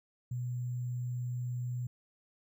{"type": "tone with sample-and-hold", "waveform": "sine", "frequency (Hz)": 123.47, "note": "B2", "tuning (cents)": 0, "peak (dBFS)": -33, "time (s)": [0.31, 1.87], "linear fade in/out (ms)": 5, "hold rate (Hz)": 7350, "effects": []}